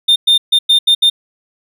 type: tone bursts at uneven times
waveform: triangle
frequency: 3622 Hz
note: A7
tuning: 49 cents sharp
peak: -5 dBFS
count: 6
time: 0.08-0.16 / 0.27-0.38 / 0.52-0.59 / 0.69-0.79 / 0.87-0.95 / 1.02-1.1 s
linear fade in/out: 10 ms
effects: none